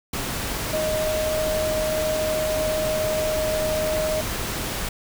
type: tone in noise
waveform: sine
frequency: 622.3 Hz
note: D#5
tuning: in tune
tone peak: -22 dBFS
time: 0.73-4.21 s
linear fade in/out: 5 ms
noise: pink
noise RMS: -28 dBFS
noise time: 0.13-4.89 s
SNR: +3 dB
effects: none